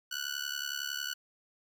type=tone with amplitude modulation; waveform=15% pulse; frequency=1480 Hz; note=F#6; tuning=in tune; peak=-24 dBFS; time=0.11-1.14 s; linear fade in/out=10 ms; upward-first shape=sine; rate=70.9 Hz; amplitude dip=90%; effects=none